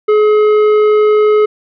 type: tone with tanh clipping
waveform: sine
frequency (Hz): 424.3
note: G#4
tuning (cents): +37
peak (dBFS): -8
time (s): 0.08-1.46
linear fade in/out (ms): 10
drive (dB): 10
effects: none